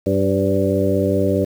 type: harmonic tone with a mistuned harmonic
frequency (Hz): 97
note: G2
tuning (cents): -18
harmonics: 1 / 2 / 3 / 4 / 5 / 6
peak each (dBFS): -22 / -22 / -22 / -22 / -22 / -22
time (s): 0.06-1.45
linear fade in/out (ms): 10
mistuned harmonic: 5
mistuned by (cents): +43
effects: 7-bit